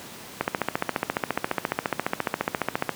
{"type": "click train", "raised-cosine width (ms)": 0.5, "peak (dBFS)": -7, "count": 37, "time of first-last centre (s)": [0.41, 2.893], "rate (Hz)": 14.5, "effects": ["pink hiss -41 dBFS RMS until 2.95 s", "high-pass 150 Hz 12 dB/octave"]}